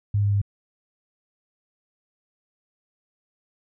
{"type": "tone with pitch steps", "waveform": "sine", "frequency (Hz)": [102.4, 101.58, 100.76], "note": ["G#2", "G#2", "G2"], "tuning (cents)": [-24, -38, 48], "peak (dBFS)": -18, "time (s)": [0.14, 0.416], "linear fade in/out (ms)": 5, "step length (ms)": 92, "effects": []}